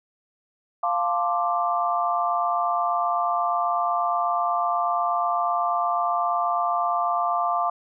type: chord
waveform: sine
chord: D minor seventh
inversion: first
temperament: equal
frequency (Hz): 698.5 / 880 / 1046.5 / 1174.7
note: F5 / A5 / C6 / D6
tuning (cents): 0 / 0 / 0 / 0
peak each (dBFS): -24 / -30 / -29 / -25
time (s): 0.83-7.7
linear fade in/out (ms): 5
effects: none

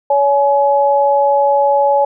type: tone pair together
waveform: sine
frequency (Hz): 564 / 845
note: C#5 / G#5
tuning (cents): +30 / +30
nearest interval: perfect fifth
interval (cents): 700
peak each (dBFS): -12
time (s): 0.1-2.05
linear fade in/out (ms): 5
effects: none

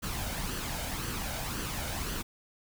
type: noise with flanger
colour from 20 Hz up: pink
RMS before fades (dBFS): -35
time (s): 0.02-2.23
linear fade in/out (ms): 20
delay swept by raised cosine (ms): 0.65 to 1.36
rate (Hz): 1.9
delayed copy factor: +0.5
effects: none

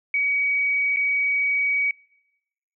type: tone with dropouts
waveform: sine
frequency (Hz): 2263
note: C#7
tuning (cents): +35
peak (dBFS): -19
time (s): 0.14-1.91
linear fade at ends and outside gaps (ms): 2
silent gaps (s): 0.962-0.969
effects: noise-tail reverb RT60 1.0 s tail -26 dB re dry

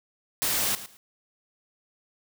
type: noise with echo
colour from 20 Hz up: white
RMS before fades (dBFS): -26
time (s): 0.42-0.75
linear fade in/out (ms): 0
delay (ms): 110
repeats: 2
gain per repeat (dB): -14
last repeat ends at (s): 0.97
effects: none

